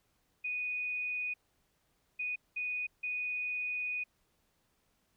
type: tone bursts at uneven times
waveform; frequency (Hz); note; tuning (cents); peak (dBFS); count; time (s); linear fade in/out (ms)
sine; 2479; D#7; -7; -33; 4; 0.44-1.34 / 2.19-2.36 / 2.56-2.87 / 3.03-4.04; 10
effects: pink hiss -75 dBFS RMS until 5.16 s

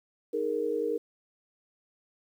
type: chord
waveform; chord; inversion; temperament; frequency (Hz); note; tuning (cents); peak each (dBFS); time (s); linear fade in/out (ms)
sine; D# suspended fourth; none; equal; 311.1 / 415.3 / 466.2; D#4 / G#4 / A#4; 0 / 0 / 0; -35 / -32 / -29; 0.33-0.98; 10
effects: 10-bit

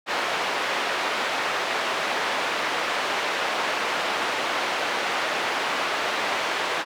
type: band-pass noise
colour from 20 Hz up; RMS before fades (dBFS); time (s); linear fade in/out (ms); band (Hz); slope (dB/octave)
pink; -26; 0.06-6.85; 50; 590 to 3100; 12
effects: none

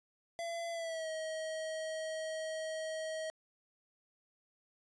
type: tone with pitch glide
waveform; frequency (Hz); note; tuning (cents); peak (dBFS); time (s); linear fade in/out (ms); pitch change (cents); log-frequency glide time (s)
square; 676 to 634.4; E5 to D#5; +43 to +33; -38; 0.39-3.3; 0; -110; 0.71-1.09
effects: resampled to 22050 Hz

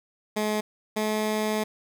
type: tone pair in turn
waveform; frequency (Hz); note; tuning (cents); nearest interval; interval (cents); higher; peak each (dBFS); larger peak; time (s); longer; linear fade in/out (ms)
15% pulse; 212.8 / 214.8; G#3 / A3; +42 / -41; unison; 17; second; -18; neither; 0.36-0.61 / 0.96-1.64; second; 10
effects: none

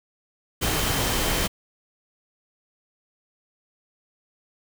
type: tone in noise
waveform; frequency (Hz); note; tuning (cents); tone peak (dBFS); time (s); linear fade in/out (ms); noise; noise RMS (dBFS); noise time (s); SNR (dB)
sine; 3108; G7; -16; -35; 0.61-1.48; 20; pink; -24; 0.61-1.48; -14
effects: none

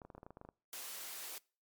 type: clicks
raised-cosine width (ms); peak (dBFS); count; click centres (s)
1; -37; 12; 0.018 / 0.05 / 0.102 / 0.15 / 0.18 / 0.231 / 0.265 / 0.306 / 0.371 / 0.414 / 0.45 / 0.489
type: high-pass noise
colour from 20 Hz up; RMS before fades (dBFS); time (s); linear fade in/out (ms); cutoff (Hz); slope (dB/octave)
white; -46; 0.73-1.38; 0; 340; 12
effects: noise-tail reverb RT60 0.4 s tail -25 dB re dry + MP3 96 kbps

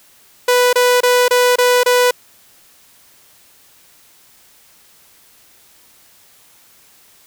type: tone bursts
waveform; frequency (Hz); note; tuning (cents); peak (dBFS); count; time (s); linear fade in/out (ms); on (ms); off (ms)
sawtooth; 493.9; B4; 0; -6; 6; 0.48-2.11; 5; 250; 26
effects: white hiss -49 dBFS RMS until 7.26 s

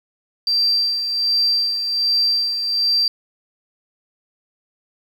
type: tone with tremolo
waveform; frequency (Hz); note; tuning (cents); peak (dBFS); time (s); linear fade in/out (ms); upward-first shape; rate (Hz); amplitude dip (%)
sine; 4699; D8; 0; -13; 0.47-3.08; 2; sine; 1.3; 55
effects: tanh soft clip ceiling -9 dBFS + 7-bit

